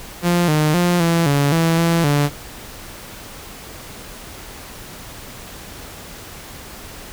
sawtooth tone with pitch steps, 174.4 / 152.7 / 175.9 / 167.7 / 142.2 / 164.9 / 167.6 / 144.9 Hz, F3 / D#3 / F3 / E3 / C#3 / E3 / E3 / D3, -2 / -32 / +13 / +30 / +45 / +1 / +29 / -23 cents, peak -10 dBFS, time 0.22-2.3 s, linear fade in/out 50 ms, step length 260 ms, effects pink hiss -36 dBFS RMS until 7.12 s

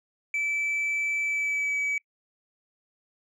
sine tone with pitch glide, 2315 to 2283 Hz, D7 to D7, -25 to -50 cents, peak -22 dBFS, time 0.34-1.98 s, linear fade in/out 2 ms, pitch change -25 cents, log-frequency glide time 1.23-1.78 s, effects noise-tail reverb RT60 0.1 s tail -26 dB re dry + tanh soft clip ceiling -24 dBFS

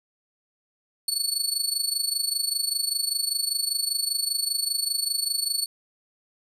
25% pulse tone with amplitude modulation, 4435 Hz, C#8, in tune, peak -16 dBFS, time 1.08-5.66 s, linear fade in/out 2 ms, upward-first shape sine, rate 25.1 Hz, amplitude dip 80%, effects none

